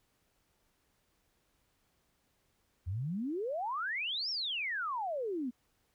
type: exponential two-way sweep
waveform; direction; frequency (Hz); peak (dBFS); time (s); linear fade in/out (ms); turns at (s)
sine; up then down; 82.41 to 5588 to 231.4; -33; 2.86-5.51; 20; 4.3
effects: pink hiss -75 dBFS RMS until 5.94 s